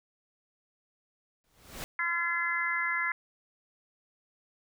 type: noise with exponential growth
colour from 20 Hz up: pink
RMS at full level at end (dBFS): -36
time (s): 1.44-1.84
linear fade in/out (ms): 0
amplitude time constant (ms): 85
type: harmonic tone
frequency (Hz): 341.6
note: F4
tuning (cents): -38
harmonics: 3 / 4 / 5 / 6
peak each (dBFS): -37 / -35 / -32 / -31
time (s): 1.99-3.12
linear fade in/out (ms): 2
effects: none